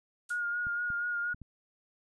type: noise with exponential decay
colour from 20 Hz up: violet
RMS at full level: -37 dBFS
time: 0.29-0.46 s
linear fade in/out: 5 ms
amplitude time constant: 35 ms
type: tone with vibrato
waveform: sine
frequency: 1427 Hz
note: F6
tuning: 37 cents sharp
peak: -30 dBFS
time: 0.3-1.34 s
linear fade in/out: 10 ms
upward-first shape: sine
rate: 4.2 Hz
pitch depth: 26 cents each way
type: clicks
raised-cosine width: 5 ms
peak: -34 dBFS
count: 4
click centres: 0.669 / 0.903 / 1.345 / 1.417 s
effects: resampled to 22050 Hz